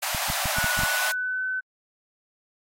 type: high-pass noise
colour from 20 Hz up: pink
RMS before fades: -28 dBFS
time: 0.02-1.12 s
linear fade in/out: 10 ms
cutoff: 590 Hz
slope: 96 dB/octave
type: clicks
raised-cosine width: 5 ms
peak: -20 dBFS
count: 7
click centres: 0.148 / 0.301 / 0.457 / 0.585 / 0.643 / 0.791 / 0.835 s
type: tone with pitch glide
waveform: sine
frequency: 1470 to 1516.6 Hz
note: F#6 to F#6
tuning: -12 to +42 cents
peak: -25 dBFS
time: 0.54-1.61 s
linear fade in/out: 20 ms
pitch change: +54 cents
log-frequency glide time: 0.77-1.44 s
effects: AAC 48 kbps